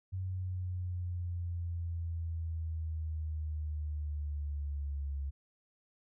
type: exponential sweep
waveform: sine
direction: down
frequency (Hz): 93.7 to 69.3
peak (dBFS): -34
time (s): 0.12-5.31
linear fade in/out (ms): 20
effects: none